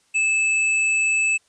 square tone, 2618 Hz, E7, 13 cents flat, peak -18 dBFS, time 0.14-1.38 s, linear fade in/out 20 ms, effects white hiss -62 dBFS RMS until 1.48 s + resampled to 22050 Hz

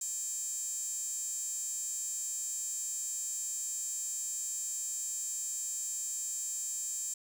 square tone with high-pass filter, 349.2 Hz, F4, in tune, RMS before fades -37 dBFS, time 0.01-7.14 s, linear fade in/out 5 ms, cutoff 7400 Hz, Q 9.8, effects none

